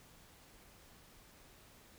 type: silence
effects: pink hiss -61 dBFS RMS until 1.98 s

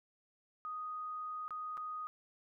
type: tone with dropouts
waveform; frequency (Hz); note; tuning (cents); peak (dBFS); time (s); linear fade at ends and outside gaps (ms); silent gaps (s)
sine; 1244.5; D#6; 0; -39; 0.65-2.07; 0; 1.48-1.507 / 1.771-1.777
effects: none

